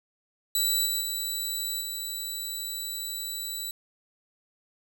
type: tone with level steps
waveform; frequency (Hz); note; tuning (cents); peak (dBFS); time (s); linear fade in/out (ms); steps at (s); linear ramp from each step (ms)
15% pulse; 3951; B7; 0; -16 / -19 / -22 / -25; 0.55-3.71; 2; 0.85 / 1 / 1.8; 20
effects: none